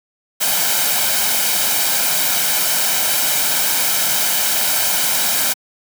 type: noise with comb filter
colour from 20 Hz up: white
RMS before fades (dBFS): -17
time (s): 0.4-5.54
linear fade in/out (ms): 20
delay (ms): 1.3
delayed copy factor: +0.55
effects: high-pass 200 Hz 12 dB/octave